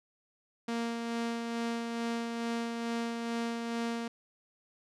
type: tone with tremolo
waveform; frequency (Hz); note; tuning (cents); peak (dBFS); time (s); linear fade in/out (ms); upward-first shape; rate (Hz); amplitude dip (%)
sawtooth; 232.6; A#3; -4; -27; 0.68-4.08; 5; sine; 2.3; 35
effects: low-pass 7000 Hz 12 dB/octave